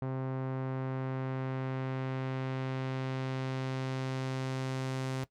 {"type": "tone with low-pass filter sweep", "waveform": "sawtooth", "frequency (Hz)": 131.5, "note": "C3", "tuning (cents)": 9, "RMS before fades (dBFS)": -35, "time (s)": [0.02, 5.24], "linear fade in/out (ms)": 0, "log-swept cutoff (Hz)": [1100, 8600], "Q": 0.77, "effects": ["noise-tail reverb RT60 0.1 s tail -17 dB re dry"]}